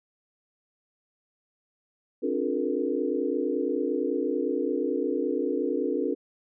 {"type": "tone cluster", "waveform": "sine", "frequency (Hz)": [269.3, 298.2, 358.4, 429.6, 474.9], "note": ["C#4", "D4", "F4", "A4", "A#4"], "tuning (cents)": [-50, 27, 45, -41, 32], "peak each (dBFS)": -31, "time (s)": [2.22, 6.15], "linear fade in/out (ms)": 20, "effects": []}